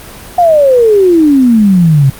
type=exponential sweep; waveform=sine; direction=down; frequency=726 to 130.81 Hz; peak=-3 dBFS; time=0.38-2.1 s; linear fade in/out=5 ms; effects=pink hiss -30 dBFS RMS until 2.19 s + Opus 32 kbps